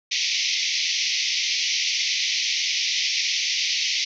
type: band-pass noise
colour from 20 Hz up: white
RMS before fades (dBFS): -24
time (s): 0.11-4.05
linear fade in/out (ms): 10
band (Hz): 2000 to 6100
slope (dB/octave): 96
effects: none